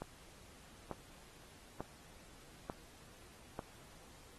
click train, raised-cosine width 1 ms, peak -27 dBFS, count 5, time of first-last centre 0.02-3.591 s, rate 1.12 Hz, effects pink hiss -60 dBFS RMS until 4.38 s + AAC 32 kbps

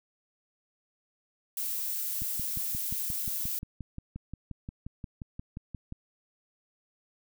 violet noise, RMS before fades -33 dBFS, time 1.57-3.59 s, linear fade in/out 2 ms
click train, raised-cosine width 5 ms, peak -26 dBFS, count 22, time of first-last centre 2.22-5.924 s, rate 5.67 Hz
effects none

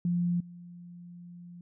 sine tone with level steps, 174.61 Hz, F3, in tune, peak -25 / -44 dBFS, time 0.05-1.61 s, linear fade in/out 2 ms, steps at 0.4 s, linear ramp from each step 5 ms, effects none

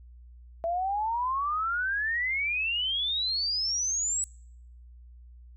sine exponential sweep, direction up, 659.3 to 7940 Hz, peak -26 dBFS, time 0.64-4.24 s, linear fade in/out 0 ms, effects noise-tail reverb RT60 0.7 s tail -25 dB re dry + added 60 Hz sine -47 dBFS peak until 5.56 s

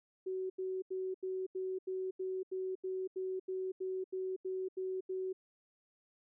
sine tone bursts, 375 Hz, F#4, 23 cents sharp, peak -35 dBFS, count 16, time 0.26-5.33 s, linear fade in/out 10 ms, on 240 ms, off 82 ms, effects none

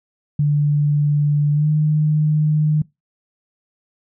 sine tone with pitch glide, 146.83 to 152.54 Hz, D3 to D#3, 0 to -34 cents, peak -13 dBFS, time 0.39-2.82 s, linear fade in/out 5 ms, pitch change +66 cents, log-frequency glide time 1.53-1.68 s, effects noise-tail reverb RT60 0.2 s tail -22 dB re dry

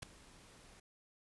pink noise with ADSR envelope, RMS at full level -39 dBFS, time 0.02-0.8 s, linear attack 10 ms, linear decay 4 ms, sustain -21 dB, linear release 5 ms, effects resampled to 24000 Hz

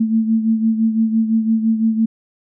sine beating tone pair, 222 / 227.9 Hz, A3 / A#3, +16 / -39 cents, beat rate 5.9 Hz, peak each -14 / -21 dBFS, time 0-2.06 s, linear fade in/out 10 ms, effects none

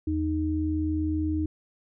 sine tone pair together, 82.1 / 309.6 Hz, E2 / D#4, -6 / -9 cents, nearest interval octave + major seventh, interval 2297 cents, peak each -28 / -26 dBFS, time 0.07-1.46 s, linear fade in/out 5 ms, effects none

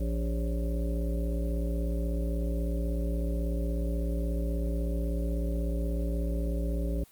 harmonic tone with a mistuned harmonic, 57.3 Hz, A#1, 29 cents flat, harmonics 1 / 3 / 5 / 7 / 9 / 10, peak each -28 / -36 / -38 / -41 / -42 / -43 dBFS, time 0-7.04 s, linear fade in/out 5 ms, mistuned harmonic 9, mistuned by +69 cents, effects white hiss -58 dBFS RMS until 7.11 s + Opus 32 kbps

